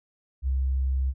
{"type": "tone", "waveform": "sine", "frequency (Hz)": 66, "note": "C2", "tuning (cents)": 16, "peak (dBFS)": -22, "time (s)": [0.42, 1.14], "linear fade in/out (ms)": 50, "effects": []}